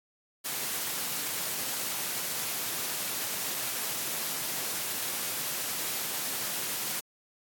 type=high-pass noise; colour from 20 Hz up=white; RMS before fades=-33 dBFS; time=0.44-7.01 s; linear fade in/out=20 ms; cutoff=110 Hz; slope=24 dB/octave; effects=AAC 64 kbps